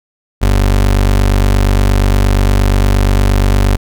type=tone; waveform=30% pulse; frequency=48.54 Hz; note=G1; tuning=16 cents flat; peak=-5 dBFS; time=0.41-3.77 s; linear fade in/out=20 ms; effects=none